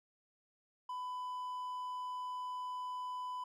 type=tone; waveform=triangle; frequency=1000 Hz; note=B5; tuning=21 cents sharp; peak=-37 dBFS; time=0.89-3.44 s; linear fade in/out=5 ms; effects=none